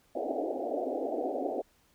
white band-pass noise, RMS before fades -33 dBFS, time 0.15-1.62 s, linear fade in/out 10 ms, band 250 to 760 Hz, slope 96 dB/octave, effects pink hiss -67 dBFS RMS until 1.94 s

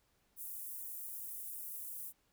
pink high-pass noise, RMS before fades -45 dBFS, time 0.36-2.13 s, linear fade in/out 50 ms, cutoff 11000 Hz, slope 24 dB/octave, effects pink hiss -75 dBFS RMS until 2.32 s

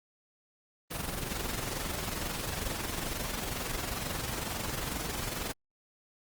pink noise with amplitude modulation, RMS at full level -33 dBFS, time 0.9-5.53 s, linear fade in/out 20 ms, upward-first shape sine, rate 22.2 Hz, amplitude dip 55%, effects Opus 24 kbps

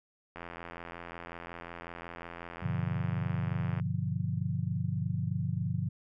click train, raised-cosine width 0.5 ms, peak -27 dBFS, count 295, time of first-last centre 0.36-3.799 s, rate 85.5 Hz
sine chord, G dominant seventh, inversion none, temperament equal with one note detuned, 100.17 / 123.47 / 146.83 / 174.61 Hz, G2 / B2 / D3 / F3, +38 / 0 / 0 / 0 cents, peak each -35 dBFS, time 2.62-5.89 s, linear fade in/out 10 ms
effects none

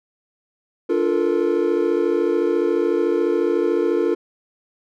triangle chord, Bb major seventh, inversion first, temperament equal with one note detuned, 293.7 / 349.2 / 440 / 474 Hz, D4 / F4 / A4 / Bb4, 0 / 0 / 0 / +29 cents, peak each -23 / -18 / -20 / -22 dBFS, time 0.89-4.15 s, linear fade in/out 10 ms, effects none

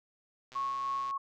click train, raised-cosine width 0.2 ms, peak -33 dBFS, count 77, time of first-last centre 0.52-1.109 s, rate 129 Hz
sine tone with tremolo, 1100 Hz, C#6, 14 cents flat, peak -30 dBFS, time 0.55-1.18 s, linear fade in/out 10 ms, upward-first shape sine, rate 3.3 Hz, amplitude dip 25%
effects none

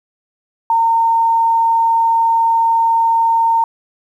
sine tone, 914 Hz, A#5, 34 cents flat, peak -10 dBFS, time 0.7-3.64 s, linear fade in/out 2 ms, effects 8-bit

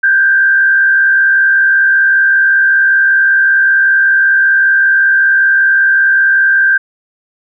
sine tone with frequency modulation, 1576 Hz, G6, 9 cents sharp, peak -6 dBFS, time 0.03-6.78 s, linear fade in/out 10 ms, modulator 65.2 Hz, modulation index 0.65, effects none

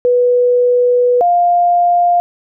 sine tone pair in turn, 491.4 / 701.4 Hz, B4 / F5, -9 / +7 cents, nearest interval tritone, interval 616 cents, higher second, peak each -8 dBFS, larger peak neither, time 0.05-1.21 / 1.21-2.2 s, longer first, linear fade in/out 0 ms, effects none

